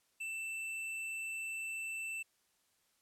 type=tone with tanh clipping; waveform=sine; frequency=2663 Hz; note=E7; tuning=17 cents sharp; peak=-40 dBFS; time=0.2-2.23 s; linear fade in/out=10 ms; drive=14 dB; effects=white hiss -75 dBFS RMS until 3.01 s + low-pass 12000 Hz 12 dB/octave